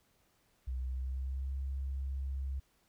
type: tone with pitch glide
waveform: sine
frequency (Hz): 63.6 to 67.38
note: C2 to C#2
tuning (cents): -48 to -49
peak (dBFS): -34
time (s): 0.67-2.6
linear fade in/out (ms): 10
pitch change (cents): +99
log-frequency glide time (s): 0.81-1.53
effects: pink hiss -72 dBFS RMS until 2.88 s